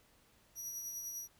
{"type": "tone with tremolo", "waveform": "sawtooth", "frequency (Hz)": 5800, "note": "F#8", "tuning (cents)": -35, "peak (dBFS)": -37, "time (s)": [0.55, 1.28], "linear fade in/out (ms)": 50, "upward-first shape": "triangle", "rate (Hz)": 10, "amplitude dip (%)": 40, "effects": ["pink hiss -68 dBFS RMS until 1.39 s"]}